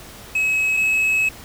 triangle tone pair in turn, 2563 / 2574 Hz, E7 / E7, -49 / -42 cents, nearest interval unison, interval 7 cents, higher second, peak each -15 / -14 dBFS, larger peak second, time 0.35-0.77 / 0.77-1.29 s, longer second, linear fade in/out 5 ms, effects pink hiss -40 dBFS RMS until 1.44 s

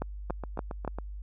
two click trains, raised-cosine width 1 ms, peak -17 / -22 dBFS, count 4 / 6, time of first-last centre 0.02-0.877 / 0.3-0.986 s, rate 3.5 / 7.29 Hz, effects added 50 Hz sine -37 dBFS peak until 1.22 s

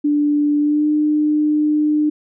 sine tone with pitch glide, 293.7 to 301.4 Hz, D4 to D4, 0 to +45 cents, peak -13 dBFS, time 0.04-2.1 s, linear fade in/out 10 ms, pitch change +45 cents, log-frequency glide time 0.59-0.87 s, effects none

